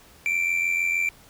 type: tone with amplitude modulation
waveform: triangle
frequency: 2349 Hz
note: D7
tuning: in tune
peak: -17 dBFS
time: 0.26-1.09 s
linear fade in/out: 0 ms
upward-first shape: sine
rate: 86.5 Hz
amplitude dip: 60%
effects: pink hiss -52 dBFS RMS until 1.29 s